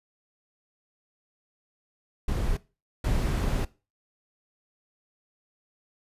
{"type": "noise bursts at uneven times", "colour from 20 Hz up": "brown", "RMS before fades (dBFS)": -26, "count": 2, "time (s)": [[2.28, 2.57], [3.04, 3.65]], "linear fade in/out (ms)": 5, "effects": ["noise-tail reverb RT60 0.3 s tail -19 dB re dry", "resampled to 32000 Hz"]}